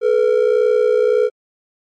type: ring-modulated tone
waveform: triangle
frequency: 460.6 Hz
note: A#4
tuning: 21 cents flat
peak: -6 dBFS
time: 0.01-1.3 s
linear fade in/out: 50 ms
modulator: 30.8 Hz
effects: tanh soft clip ceiling -2 dBFS + MP3 48 kbps